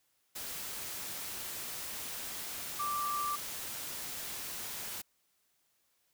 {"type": "tone in noise", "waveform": "sine", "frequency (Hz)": 1174.7, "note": "D6", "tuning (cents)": 0, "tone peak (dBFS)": -32, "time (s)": [2.79, 3.36], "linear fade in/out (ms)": 10, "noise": "white", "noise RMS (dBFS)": -41, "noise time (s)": [0.35, 5.02], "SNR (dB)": 6, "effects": ["white hiss -75 dBFS RMS until 6.13 s"]}